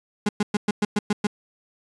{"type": "tone bursts", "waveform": "35% pulse", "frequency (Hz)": 207.7, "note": "G#3", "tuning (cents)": 0, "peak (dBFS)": -17, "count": 8, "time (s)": [0.26, 1.27], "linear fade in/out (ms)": 5, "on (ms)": 30, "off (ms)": 110, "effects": ["resampled to 22050 Hz"]}